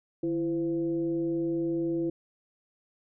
sine tone with frequency modulation, 334.5 Hz, E4, 25 cents sharp, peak -26 dBFS, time 0.23-2.1 s, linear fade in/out 5 ms, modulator 181 Hz, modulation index 0.51, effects none

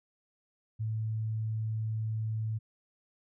sine tone, 110 Hz, A2, in tune, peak -30 dBFS, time 0.79-2.59 s, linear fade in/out 20 ms, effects none

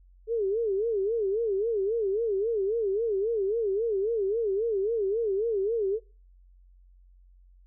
sine tone with vibrato, 423.2 Hz, G#4, 33 cents sharp, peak -24 dBFS, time 0.27-6 s, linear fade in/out 50 ms, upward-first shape sine, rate 3.7 Hz, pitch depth 180 cents each way, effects noise-tail reverb RT60 0.4 s tail -26 dB re dry + added 45 Hz sine -53 dBFS peak until 7.66 s

